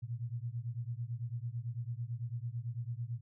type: beating tone pair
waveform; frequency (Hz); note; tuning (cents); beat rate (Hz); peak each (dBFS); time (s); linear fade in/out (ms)
sine; 114.5 / 123.5; A#2 / B2; -31 / 0; 9; -39 / -40; 0.02-3.21; 20
effects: none